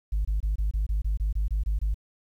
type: tone bursts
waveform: sine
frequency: 51.4 Hz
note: G#1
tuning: 17 cents flat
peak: -21 dBFS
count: 12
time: 0.12-1.944 s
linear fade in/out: 10 ms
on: 130 ms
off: 24 ms
effects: tanh soft clip ceiling -20 dBFS + 10-bit